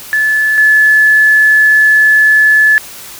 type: tone pair in turn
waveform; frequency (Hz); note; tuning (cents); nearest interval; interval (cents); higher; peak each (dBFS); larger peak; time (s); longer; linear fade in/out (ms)
sine; 1731 / 1724.7; A6 / A6; -29 / -35; unison; 6; first; -8 / -4; second; 0.13-0.58 / 0.58-2.78; second; 0
effects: white hiss -30 dBFS RMS until 3.19 s